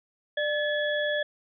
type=tone cluster; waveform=sine; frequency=595 / 1720 / 3367 Hz; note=D5 / A6 / G#7; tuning=+22 / -40 / +23 cents; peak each=-27 / -29 / -34 dBFS; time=0.37-1.23 s; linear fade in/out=5 ms; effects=none